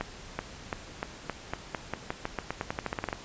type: accelerating click train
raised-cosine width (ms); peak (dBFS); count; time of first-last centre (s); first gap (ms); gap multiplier
0.5; -15; 21; 0.01-3.129; 380; 0.89
effects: pink hiss -46 dBFS RMS until 3.24 s + resampled to 16000 Hz